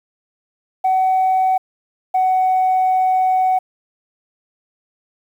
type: tone pair in turn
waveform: sine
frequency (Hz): 753 / 747.4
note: F#5 / F#5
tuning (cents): +30 / +17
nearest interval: unison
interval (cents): 13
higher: first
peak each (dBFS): -11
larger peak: neither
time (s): 0.84-1.58 / 2.14-3.59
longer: second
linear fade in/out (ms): 10
effects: tanh soft clip ceiling -10 dBFS + 8-bit